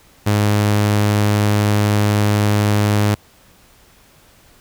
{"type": "tone", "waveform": "sawtooth", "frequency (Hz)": 104, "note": "G#2", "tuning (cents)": 3, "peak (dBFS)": -9, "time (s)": [0.26, 3.15], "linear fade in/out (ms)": 10, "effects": ["pink hiss -50 dBFS RMS until 4.6 s"]}